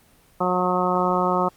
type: harmonic tone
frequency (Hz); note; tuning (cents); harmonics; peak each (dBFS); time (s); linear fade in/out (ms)
181.2; F#3; -36; 1 / 2 / 3 / 4 / 5 / 6 / 7; -26 / -26 / -26 / -26 / -26 / -26 / -26; 0.4-1.49; 10
effects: pink hiss -56 dBFS RMS until 1.56 s + Opus 24 kbps